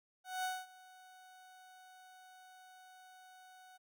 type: tone with ADSR envelope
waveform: 30% pulse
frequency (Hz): 743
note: F#5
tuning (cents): +7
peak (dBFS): -32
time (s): 0.24-3.78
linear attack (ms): 200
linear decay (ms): 220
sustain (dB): -22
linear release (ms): 19
effects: none